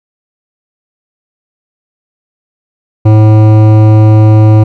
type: tone with hard clipping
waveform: sine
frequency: 108.1 Hz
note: A2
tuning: 30 cents flat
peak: -3 dBFS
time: 3.05-4.64 s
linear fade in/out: 10 ms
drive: 14 dB
effects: none